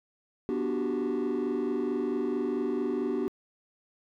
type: chord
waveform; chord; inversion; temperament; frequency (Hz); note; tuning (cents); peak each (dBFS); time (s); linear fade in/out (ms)
triangle; G major seventh; first; just; 245 / 294 / 367.5 / 392; B3 / D4 / F#4 / G4; -14 / +2 / -12 / 0; -30; 0.49-3.28; 0
effects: tanh soft clip ceiling -20 dBFS